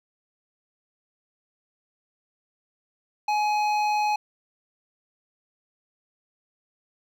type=tone with hard clipping; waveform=sine; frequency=841 Hz; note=G#5; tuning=22 cents sharp; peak=-23 dBFS; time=3.28-4.16 s; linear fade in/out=5 ms; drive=11 dB; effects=none